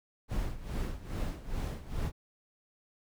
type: noise with tremolo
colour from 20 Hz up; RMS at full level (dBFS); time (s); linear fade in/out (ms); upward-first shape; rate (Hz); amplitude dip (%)
brown; -32; 0.28-2.12; 50; sine; 2.4; 80
effects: none